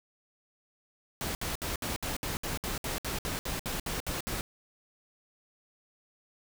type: noise bursts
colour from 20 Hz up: pink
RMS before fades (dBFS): -34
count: 16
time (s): 1.21-4.41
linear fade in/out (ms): 0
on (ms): 140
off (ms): 64
effects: none